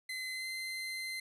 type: tone with pitch glide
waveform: 30% pulse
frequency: 2046 to 2069 Hz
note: C7 to C7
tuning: -39 to -20 cents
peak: -35 dBFS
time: 0.09-1.2 s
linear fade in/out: 5 ms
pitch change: +19 cents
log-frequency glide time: 0.32-0.47 s
effects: resampled to 32000 Hz